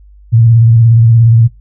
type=tone with vibrato; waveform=sine; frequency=115.1 Hz; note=A#2; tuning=22 cents flat; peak=-3 dBFS; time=0.32-1.48 s; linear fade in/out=20 ms; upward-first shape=square; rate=17 Hz; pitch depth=47 cents each way; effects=noise-tail reverb RT60 0.2 s tail -20 dB re dry + added 50 Hz sine -36 dBFS peak until 1.6 s